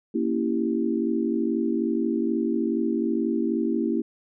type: chord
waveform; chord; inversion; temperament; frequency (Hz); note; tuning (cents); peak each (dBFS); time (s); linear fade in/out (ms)
sine; A# diminished seventh; none; equal; 233.1 / 277.2 / 329.6 / 392; A#3 / C#4 / E4 / G4; 0 / 0 / 0 / 0; -26 / -29 / -26 / -30; 0.14-4.02; 10
effects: none